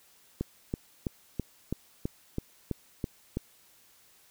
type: click train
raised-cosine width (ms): 3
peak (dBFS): -17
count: 10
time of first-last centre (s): 0.41-3.371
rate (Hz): 3.04
effects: white hiss -61 dBFS RMS until 4.3 s